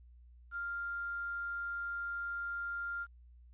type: tone with quantisation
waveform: sine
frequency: 1396.9 Hz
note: F6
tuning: in tune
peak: -36 dBFS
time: 0.51-3.07 s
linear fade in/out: 50 ms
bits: 10
effects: added 60 Hz sine -55 dBFS peak until 3.53 s + resampled to 8000 Hz